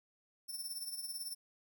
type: tone with tremolo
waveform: 5% pulse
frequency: 5370 Hz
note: E8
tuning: 31 cents sharp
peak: -32 dBFS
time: 0.48-1.35 s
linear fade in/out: 20 ms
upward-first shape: triangle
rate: 18 Hz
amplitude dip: 70%
effects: none